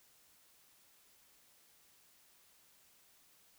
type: silence
effects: white hiss -67 dBFS RMS until 3.58 s